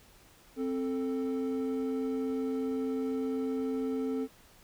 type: tone pair together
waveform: triangle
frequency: 262.8 / 441.9 Hz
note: C4 / A4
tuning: +8 / +7 cents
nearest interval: major sixth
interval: 899 cents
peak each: -29 / -32 dBFS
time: 0.56-4.28 s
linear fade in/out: 50 ms
effects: tanh soft clip ceiling -20 dBFS + pink hiss -59 dBFS RMS until 4.63 s